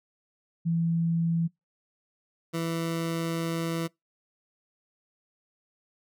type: tone pair in turn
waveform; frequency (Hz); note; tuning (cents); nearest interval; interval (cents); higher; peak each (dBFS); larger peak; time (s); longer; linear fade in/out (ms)
sine / 20% pulse; 166.7 / 165.55; E3 / E3; +20 / +8; unison; 12; first; -23; neither; 0.65-1.48 / 2.53-3.88; second; 20
effects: noise-tail reverb RT60 0.2 s tail -26 dB re dry

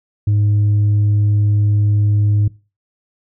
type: tone with tanh clipping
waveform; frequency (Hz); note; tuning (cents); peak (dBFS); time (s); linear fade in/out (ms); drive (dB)
sine; 103.83; G#2; 0; -12; 0.27-2.48; 5; 2
effects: noise-tail reverb RT60 0.3 s tail -20 dB re dry

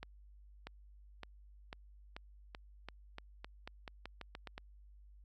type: accelerating click train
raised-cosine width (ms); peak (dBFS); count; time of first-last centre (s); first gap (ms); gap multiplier
0.3; -29; 16; 0.03-4.579; 640; 0.88
effects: added 50 Hz sine -56 dBFS peak until 5.24 s

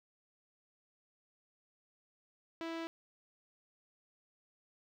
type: tone with low-pass filter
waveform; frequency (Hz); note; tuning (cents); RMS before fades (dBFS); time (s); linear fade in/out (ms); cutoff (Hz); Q
sawtooth; 329.6; E4; 0; -41; 2.61-2.87; 0; 3700; 0.98
effects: 12-bit

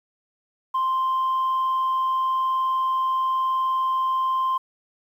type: tone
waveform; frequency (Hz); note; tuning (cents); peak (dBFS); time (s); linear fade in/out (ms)
sine; 1046.5; C6; 0; -18; 0.74-4.58; 10
effects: tanh soft clip ceiling -18 dBFS + 9-bit

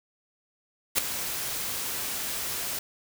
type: noise with ADSR envelope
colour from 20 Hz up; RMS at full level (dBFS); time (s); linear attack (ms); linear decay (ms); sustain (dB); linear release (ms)
white; -20; 0.95-2.79; 33; 5; -12; 4
effects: none

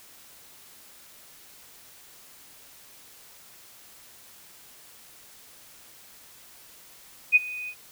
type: tone with ADSR envelope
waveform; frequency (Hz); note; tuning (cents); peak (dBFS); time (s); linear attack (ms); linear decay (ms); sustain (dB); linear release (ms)
sine; 2489; D#7; 0; -11; 7.32-7.75; 36; 26; -21; 67
effects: white hiss -51 dBFS RMS until 7.91 s

